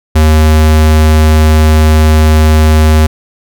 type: tone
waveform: square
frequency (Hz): 77.78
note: D#2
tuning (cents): 0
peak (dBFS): -4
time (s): 0.15-3.07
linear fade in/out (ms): 10
effects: none